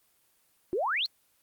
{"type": "exponential sweep", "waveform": "sine", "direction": "up", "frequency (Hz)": [333.9, 4435], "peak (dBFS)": -26, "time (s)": [0.73, 1.06], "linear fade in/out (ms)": 0, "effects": ["white hiss -68 dBFS RMS until 1.42 s", "Opus 24 kbps"]}